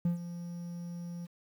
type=tone with ADSR envelope; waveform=triangle; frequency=172.7 Hz; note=F3; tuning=19 cents flat; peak=-22 dBFS; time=0.05-1.27 s; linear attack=4 ms; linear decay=120 ms; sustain=-14 dB; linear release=23 ms; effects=tanh soft clip ceiling -18 dBFS + 10-bit